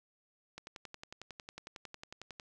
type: click train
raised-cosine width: 0.2 ms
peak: -28 dBFS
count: 21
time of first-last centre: 0.58-2.398 s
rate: 11 Hz
effects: none